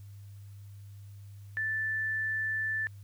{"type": "tone", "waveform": "sine", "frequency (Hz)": 1760, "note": "A6", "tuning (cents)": 0, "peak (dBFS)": -29, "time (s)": [1.57, 2.87], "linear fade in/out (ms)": 0, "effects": ["added 100 Hz sine -45 dBFS peak until 3.03 s", "white hiss -66 dBFS RMS until 3.03 s"]}